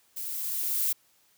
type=noise with level ramp; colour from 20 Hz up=violet; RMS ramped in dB=-36 to -26 dBFS; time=0.16-0.93 s; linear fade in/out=10 ms; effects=white hiss -65 dBFS RMS until 1.37 s + high-pass 60 Hz 12 dB/octave